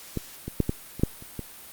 clicks, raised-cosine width 3 ms, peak -14 / -19 / -8 / -11 / -22 / -6 / -30 / -19 dBFS, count 8, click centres 0.173 / 0.48 / 0.603 / 0.694 / 0.996 / 1.035 / 1.224 / 1.393 s, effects white hiss -45 dBFS RMS until 1.72 s + Opus 48 kbps

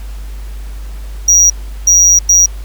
triangle tone bursts at uneven times, 5760 Hz, F#8, 47 cents flat, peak -3 dBFS, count 3, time 1.28-1.5 / 1.87-2.19 / 2.29-2.46 s, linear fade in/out 5 ms, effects added 50 Hz sine -22 dBFS peak until 2.64 s + pink hiss -40 dBFS RMS until 2.64 s

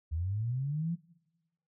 sine linear sweep, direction up, 74.8 to 174.61 Hz, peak -30 dBFS, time 0.11-0.96 s, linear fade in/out 20 ms, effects noise-tail reverb RT60 1.0 s tail -22 dB re dry

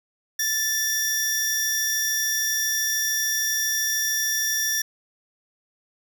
sawtooth tone pair together, 1760 / 5689 Hz, A6 / F8, 0 / +31 cents, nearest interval octave + minor sixth, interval 2031 cents, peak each -23 / -21 dBFS, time 0.39-4.82 s, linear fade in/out 5 ms, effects none

